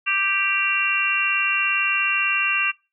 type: harmonic tone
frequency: 392.7 Hz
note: G4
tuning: 3 cents sharp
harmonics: 3 / 4 / 5 / 6 / 7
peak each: -28 / -27 / -31 / -26 / -20 dBFS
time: 0.06-2.72 s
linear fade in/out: 20 ms
effects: noise-tail reverb RT60 0.3 s tail -25 dB re dry